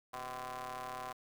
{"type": "ring-modulated tone", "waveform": "sawtooth", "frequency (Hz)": 130, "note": "C3", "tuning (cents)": -11, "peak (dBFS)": -34, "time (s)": [0.13, 1.13], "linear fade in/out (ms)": 10, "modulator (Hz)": 892, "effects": ["10-bit"]}